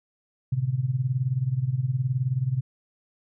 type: tone with tremolo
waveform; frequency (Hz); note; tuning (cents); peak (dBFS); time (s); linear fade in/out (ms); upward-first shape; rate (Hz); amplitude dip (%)
sine; 128.7; C3; -28; -19; 0.52-2.61; 5; sine; 19; 80
effects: none